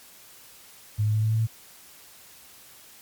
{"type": "tone with pitch steps", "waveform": "sine", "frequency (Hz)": [105.7, 106.99, 108.3, 109.62, 110.96, 112.31], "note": ["G#2", "A2", "A2", "A2", "A2", "A2"], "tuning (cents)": [31, -48, -27, -6, 15, 36], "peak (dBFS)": -20, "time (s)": [0.98, 1.472], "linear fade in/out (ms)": 20, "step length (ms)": 82, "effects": ["white hiss -50 dBFS RMS until 3.01 s", "MP3 96 kbps"]}